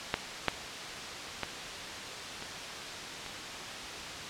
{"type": "clicks", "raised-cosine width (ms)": 0.3, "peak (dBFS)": [-10, -8, -15, -23, -24], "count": 5, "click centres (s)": [0.141, 0.483, 1.433, 2.424, 3.263], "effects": ["white hiss -39 dBFS RMS until 4.29 s", "low-pass 5000 Hz 12 dB/octave"]}